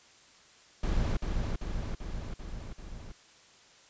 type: noise with echo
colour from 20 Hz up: brown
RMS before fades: -28 dBFS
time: 0.83-1.17 s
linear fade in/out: 5 ms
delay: 390 ms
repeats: 5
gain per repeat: -3 dB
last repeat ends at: 3.12 s
effects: white hiss -58 dBFS RMS until 3.89 s + resampled to 16000 Hz